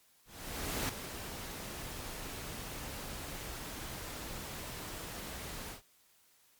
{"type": "noise with ADSR envelope", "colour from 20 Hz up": "pink", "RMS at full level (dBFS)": -34, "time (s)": [0.25, 5.82], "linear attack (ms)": 640, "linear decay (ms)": 5, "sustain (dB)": -9, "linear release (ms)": 120, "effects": ["white hiss -67 dBFS RMS until 6.59 s", "MP3 96 kbps"]}